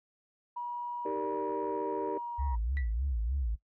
sine tone with pitch glide, 963 to 949.2 Hz, B5 to A#5, -44 to +31 cents, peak -34 dBFS, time 0.56-2.56 s, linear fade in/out 10 ms, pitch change -25 cents, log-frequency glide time 1.25-2.42 s
sine chord, Eb major seventh, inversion none, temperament equal, 311.1 / 392 / 466.2 / 587.3 Hz, Eb4 / G4 / Bb4 / D5, 0 / 0 / 0 / 0 cents, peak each -38 / -35 / -35 / -39 dBFS, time 1.05-2.18 s, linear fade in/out 5 ms
sine tone with vibrato, 61.7 Hz, B1, 1 cent flat, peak -28 dBFS, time 2.38-3.56 s, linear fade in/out 20 ms, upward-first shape sine, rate 3.3 Hz, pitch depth 230 cents each way
sine tone with exponential decay, 1958 Hz, B6, 15 cents flat, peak -34 dBFS, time 2.77-2.93 s, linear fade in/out 0 ms, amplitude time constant 33 ms
effects noise-tail reverb RT60 0.1 s tail -18 dB re dry + tanh soft clip ceiling -24 dBFS

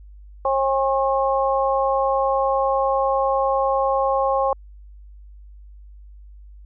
harmonic tone, 270 Hz, C#4, 45 cents flat, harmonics 2 / 3 / 4, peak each -20 / -22 / -23 dBFS, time 0.45-4.53 s, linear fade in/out 2 ms, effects added 50 Hz sine -40 dBFS peak until 6.65 s

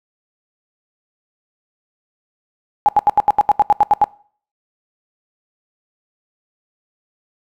sine tone bursts, 829 Hz, G#5, 3 cents flat, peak -7 dBFS, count 12, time 2.86-4.041 s, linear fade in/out 0 ms, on 26 ms, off 79 ms, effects noise-tail reverb RT60 0.5 s tail -23 dB re dry

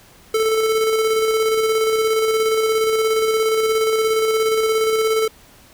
square tone with tremolo, 440.8 Hz, A4, 3 cents sharp, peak -15 dBFS, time 0.34-5.28 s, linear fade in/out 5 ms, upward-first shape square, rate 17 Hz, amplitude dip 30%, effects pink hiss -48 dBFS RMS until 5.73 s

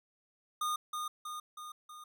square tone with echo, 1224 Hz, D#6, 29 cents flat, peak -32 dBFS, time 0.61-0.76 s, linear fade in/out 5 ms, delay 320 ms, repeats 4, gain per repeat -4 dB, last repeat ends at 2.04 s, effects none

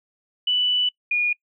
sine tone pair in turn, 2973 / 2440 Hz, F#7 / D#7, +8 / -34 cents, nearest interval minor third, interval 342 cents, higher first, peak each -18 dBFS, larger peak neither, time 0.47-0.89 / 1.11-1.33 s, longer first, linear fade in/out 5 ms, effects noise-tail reverb RT60 0.1 s tail -25 dB re dry

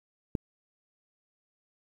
click, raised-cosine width 3 ms, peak -16 dBFS, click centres 0.352 s, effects 9-bit

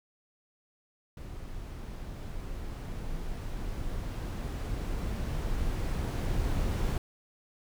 brown noise with level ramp, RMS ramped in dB -41 to -28 dBFS, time 1.17-6.98 s, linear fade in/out 2 ms, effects none

